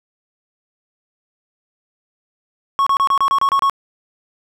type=tone bursts; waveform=triangle; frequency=1102 Hz; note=C#6; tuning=11 cents flat; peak=-10 dBFS; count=9; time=2.79-3.697 s; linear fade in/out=0 ms; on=75 ms; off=29 ms; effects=none